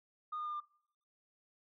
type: tone with pitch steps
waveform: sine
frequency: 1228 / 1217.4 / 1206.9 / 1196.5 Hz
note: D#6 / D#6 / D6 / D6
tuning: -23 / -38 / +47 / +32 cents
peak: -36 dBFS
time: 0.32-0.604 s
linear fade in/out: 10 ms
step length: 71 ms
effects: noise-tail reverb RT60 0.7 s tail -25 dB re dry + tanh soft clip ceiling -34 dBFS